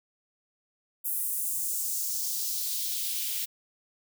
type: noise with high-pass filter sweep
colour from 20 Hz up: blue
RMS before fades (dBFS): -31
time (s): 1.04-3.46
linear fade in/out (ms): 20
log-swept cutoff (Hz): 11000 to 2600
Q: 1.7
effects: none